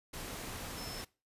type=tone in noise; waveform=sine; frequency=5274 Hz; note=E8; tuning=in tune; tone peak=-47 dBFS; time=0.77-1.02 s; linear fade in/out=10 ms; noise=pink; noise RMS=-43 dBFS; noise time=0.13-1.05 s; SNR=-7 dB; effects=noise-tail reverb RT60 0.3 s tail -21 dB re dry + resampled to 32000 Hz